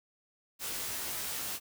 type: noise with comb filter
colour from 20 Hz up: white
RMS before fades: -37 dBFS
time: 0.59-1.6 s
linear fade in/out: 50 ms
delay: 17 ms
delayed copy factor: +0.85
effects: none